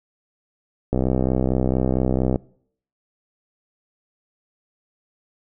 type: click train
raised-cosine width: 2 ms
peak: -7 dBFS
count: 93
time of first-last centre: 0.93-2.359 s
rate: 64.4 Hz
effects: noise-tail reverb RT60 0.6 s tail -22 dB re dry